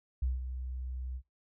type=tone with ADSR envelope; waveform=sine; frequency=63.5 Hz; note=B1; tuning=49 cents sharp; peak=-27 dBFS; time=0.22-1.22 s; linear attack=6 ms; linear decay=170 ms; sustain=-9 dB; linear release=64 ms; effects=noise-tail reverb RT60 0.2 s tail -19 dB re dry